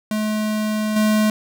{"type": "tone with level steps", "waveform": "square", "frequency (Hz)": 214.3, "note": "A3", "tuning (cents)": -45, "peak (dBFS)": [-20, -15], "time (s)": [0.11, 1.3], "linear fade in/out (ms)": 2, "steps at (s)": 0.96, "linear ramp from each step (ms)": 5, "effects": []}